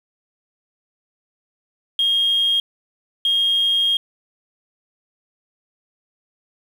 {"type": "tone bursts at uneven times", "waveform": "sine", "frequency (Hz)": 3244, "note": "G#7", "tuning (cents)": -41, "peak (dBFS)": -14, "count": 2, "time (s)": [[1.99, 2.6], [3.25, 3.97]], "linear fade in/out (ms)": 2, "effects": ["tanh soft clip ceiling -11 dBFS", "7-bit"]}